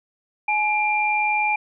sine tone pair together, 845 / 2380 Hz, G#5 / D7, +30 / +22 cents, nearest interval octave + tritone, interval 1792 cents, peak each -21 dBFS, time 0.48-1.56 s, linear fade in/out 5 ms, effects none

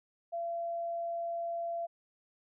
sine tone, 680 Hz, F5, 46 cents flat, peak -33 dBFS, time 0.32-1.87 s, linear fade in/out 20 ms, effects none

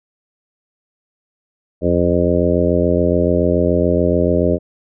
harmonic tone with a mistuned harmonic, 87 Hz, F2, 6 cents flat, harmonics 1 / 2 / 3 / 4 / 5 / 6 / 7, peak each -20 / -20 / -20 / -20 / -20 / -20 / -20 dBFS, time 1.81-4.59 s, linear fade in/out 50 ms, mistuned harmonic 1, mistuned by -110 cents, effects none

